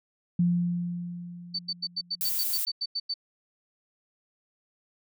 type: tone with exponential decay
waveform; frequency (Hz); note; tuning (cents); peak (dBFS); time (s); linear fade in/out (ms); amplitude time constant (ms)
sine; 174.61; F3; 0; -19; 0.39-2.37; 5; 430
type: tone bursts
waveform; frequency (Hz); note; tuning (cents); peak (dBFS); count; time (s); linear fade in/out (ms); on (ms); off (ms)
sine; 4546; C#8; +43; -27; 12; 1.54-3.141; 10; 50; 91
type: noise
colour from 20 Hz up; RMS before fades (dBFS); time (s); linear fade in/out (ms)
violet; -29; 2.21-2.65; 0
effects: none